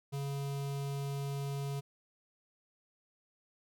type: tone with notch filter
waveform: square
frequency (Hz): 139.8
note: C#3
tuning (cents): +15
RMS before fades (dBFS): -37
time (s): 0.12-1.81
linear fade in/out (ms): 20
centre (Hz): 1700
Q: 1.6
effects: none